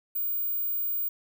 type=tone; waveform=sine; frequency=15360 Hz; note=B9; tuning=49 cents flat; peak=-26 dBFS; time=0.15-1.09 s; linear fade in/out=10 ms; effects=none